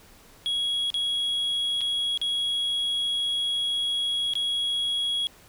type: tone with dropouts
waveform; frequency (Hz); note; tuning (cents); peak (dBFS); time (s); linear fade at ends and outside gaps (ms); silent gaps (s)
sine; 3322; G#7; 0; -21; 0.46-5.27; 0; 0.903-0.942 / 1.808-1.814 / 2.175-2.215 / 4.336-4.354
effects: tanh soft clip ceiling -23 dBFS + pink hiss -53 dBFS RMS until 5.48 s